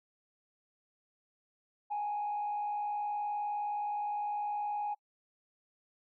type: tone with frequency modulation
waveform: sine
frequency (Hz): 830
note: G#5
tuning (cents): -1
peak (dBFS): -31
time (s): 1.9-4.95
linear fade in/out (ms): 20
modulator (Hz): 59.4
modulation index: 0.33
effects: noise-tail reverb RT60 0.1 s tail -26 dB re dry + tanh soft clip ceiling -29 dBFS